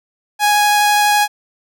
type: tone with vibrato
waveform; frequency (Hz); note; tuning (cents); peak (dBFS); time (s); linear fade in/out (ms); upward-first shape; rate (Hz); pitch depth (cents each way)
sawtooth; 830.6; G#5; 0; -7; 0.39-1.28; 50; triangle; 12; 8
effects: none